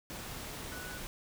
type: tone in noise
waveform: sine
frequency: 1481 Hz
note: F#6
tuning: 1 cent sharp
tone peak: -45 dBFS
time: 0.72-0.98 s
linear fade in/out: 0 ms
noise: pink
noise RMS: -43 dBFS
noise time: 0.1-1.07 s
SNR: -5 dB
effects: none